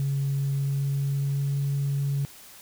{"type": "tone with pitch glide", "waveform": "sine", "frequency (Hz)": [138.59, 139.96], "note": ["C#3", "C#3"], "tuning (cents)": [0, 17], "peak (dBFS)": -22, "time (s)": [0, 2.25], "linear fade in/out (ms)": 0, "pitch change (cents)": 17, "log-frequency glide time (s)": [0.6, 1.63], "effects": ["tanh soft clip ceiling -20 dBFS", "white hiss -48 dBFS RMS until 2.61 s"]}